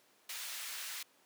pink high-pass noise, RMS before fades -43 dBFS, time 0.29-1.03 s, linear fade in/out 5 ms, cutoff 1900 Hz, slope 12 dB/octave, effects pink hiss -67 dBFS RMS until 1.25 s + high-pass 300 Hz 12 dB/octave

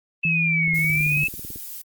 sine exponential two-way sweep, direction down then up, 2637 to 2141 to 2637 Hz, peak -19 dBFS, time 0.23-1.28 s, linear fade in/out 10 ms, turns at 0.74 s
sine tone with pitch glide, 164.4 to 147.31 Hz, E3 to D3, -4 to +6 cents, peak -23 dBFS, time 0.25-1.24 s, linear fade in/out 2 ms, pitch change -190 cents, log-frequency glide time 0.72-1.12 s
click train, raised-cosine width 3 ms, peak -26 dBFS, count 17, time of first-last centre 0.68-1.559 s, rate 18.2 Hz
violet noise, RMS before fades -35 dBFS, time 0.74-1.82 s, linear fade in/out 10 ms
effects Opus 24 kbps

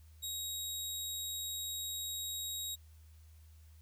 20% pulse tone, 3797 Hz, A#7, 31 cents sharp, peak -32 dBFS, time 0.22-2.76 s, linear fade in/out 20 ms, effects added 78 Hz sine -55 dBFS peak until 3.81 s + white hiss -70 dBFS RMS until 3.81 s

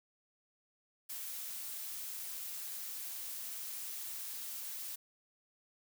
blue noise, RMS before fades -43 dBFS, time 1.09-4.96 s, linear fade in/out 10 ms, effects none

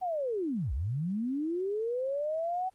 sine linear two-way sweep, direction down then up, 760 to 55 to 760 Hz, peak -29 dBFS, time 0.01-2.7 s, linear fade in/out 20 ms, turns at 0.73 s, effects pink hiss -69 dBFS RMS until 2.74 s + Opus 24 kbps

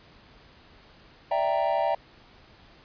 triangle chord, E half-diminished seventh, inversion third, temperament equal, 587.3 / 659.3 / 784 / 932.3 Hz, D5 / E5 / G5 / Bb5, 0 / 0 / 0 / 0 cents, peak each -27 / -25 / -26 / -28 dBFS, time 1.31-1.95 s, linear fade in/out 5 ms, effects pink hiss -54 dBFS RMS until 2.84 s + resampled to 11025 Hz

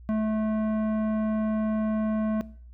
triangle tone with tanh clipping, 216.9 Hz, A3, 25 cents flat, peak -25 dBFS, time 0.09-2.41 s, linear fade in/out 0 ms, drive 17 dB, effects noise-tail reverb RT60 0.5 s tail -19 dB re dry + added 60 Hz sine -44 dBFS peak until 2.73 s

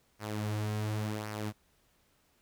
sawtooth tone with flanger, 106.4 Hz, G#2, 42 cents sharp, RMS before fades -35 dBFS, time 0.19-1.53 s, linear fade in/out 50 ms, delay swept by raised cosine 0.26 to 6.06 ms, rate 0.91 Hz, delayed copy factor -0.55, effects pink hiss -70 dBFS RMS until 2.41 s

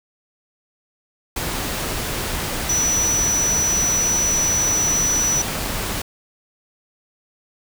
sine tone in noise, 5920 Hz, F#8, in tune, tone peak -17 dBFS, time 2.69-5.42 s, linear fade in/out 5 ms, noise pink, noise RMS -25 dBFS, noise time 1.36-6.02 s, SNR +5 dB, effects none

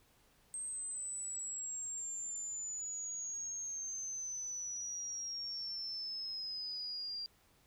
sine exponential sweep, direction down, 8372 to 4747 Hz, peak -39 dBFS, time 0.54-7.26 s, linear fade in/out 0 ms, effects pink hiss -69 dBFS RMS until 7.66 s

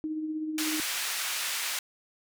sine tone with tremolo, 311.1 Hz, D#4, in tune, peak -28 dBFS, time 0.04-0.8 s, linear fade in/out 0 ms, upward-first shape triangle, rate 16 Hz, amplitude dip 45%
pink band-pass noise, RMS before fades -32 dBFS, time 0.58-1.79 s, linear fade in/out 2 ms, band 1700 to 15000 Hz, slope 12 dB/octave
effects none

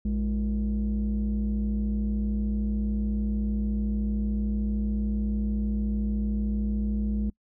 sine tone pair together, 58.37 / 208.6 Hz, A#1 / G#3, +3 / +8 cents, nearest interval octave + minor seventh, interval 2205 cents, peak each -25 dBFS, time 0.05-7.3 s, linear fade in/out 5 ms, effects noise-tail reverb RT60 0.1 s tail -26 dB re dry + tanh soft clip ceiling -21 dBFS

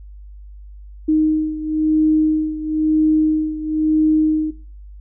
sine beating tone pair, 310.3 / 311.3 Hz, D#4 / D#4, -5 / +1 cents, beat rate 1 Hz, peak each -16 / -20 dBFS, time 1.08-4.51 s, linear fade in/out 10 ms, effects noise-tail reverb RT60 0.4 s tail -19 dB re dry + added 50 Hz sine -35 dBFS peak until 5 s

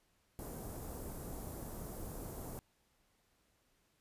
pink band-stop noise, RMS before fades -45 dBFS, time 0.39-2.59 s, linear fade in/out 0 ms, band 760 to 11000 Hz, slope 12 dB/octave, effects pink hiss -75 dBFS RMS until 4 s + resampled to 32000 Hz

